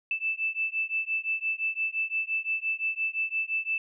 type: beating tone pair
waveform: sine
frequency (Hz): 2637 / 2642.8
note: E7 / E7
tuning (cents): 0 / +4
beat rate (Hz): 5.8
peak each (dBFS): -30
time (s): 0.11-3.78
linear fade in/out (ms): 2
effects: none